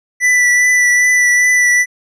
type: tone with vibrato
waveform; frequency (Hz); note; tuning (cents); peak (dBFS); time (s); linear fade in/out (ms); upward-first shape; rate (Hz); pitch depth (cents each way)
square; 1975.5; B6; 0; -9; 0.2-1.86; 50; triangle; 2.5; 19
effects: low-pass 9000 Hz 12 dB/octave